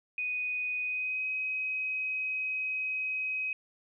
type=tone with pitch glide; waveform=sine; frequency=2489 to 2530 Hz; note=D#7 to D#7; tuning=0 to +28 cents; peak=-30 dBFS; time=0.18-3.53 s; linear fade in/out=2 ms; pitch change=+28 cents; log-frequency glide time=0.82-1.27 s; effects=none